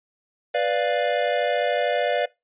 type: chord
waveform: square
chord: B diminished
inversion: none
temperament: equal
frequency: 493.9 / 587.3 / 698.5 Hz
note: B4 / D5 / F5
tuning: 0 / 0 / 0 cents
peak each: -26 / -24 / -26 dBFS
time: 0.54-2.26 s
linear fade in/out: 10 ms
effects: noise-tail reverb RT60 0.2 s tail -21 dB re dry + resampled to 8000 Hz